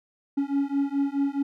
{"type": "beating tone pair", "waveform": "triangle", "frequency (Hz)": [277.2, 281.9], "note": ["C#4", "C#4"], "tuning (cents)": [0, 29], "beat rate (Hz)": 4.7, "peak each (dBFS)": -24, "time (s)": [0.37, 1.43], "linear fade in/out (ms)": 10, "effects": []}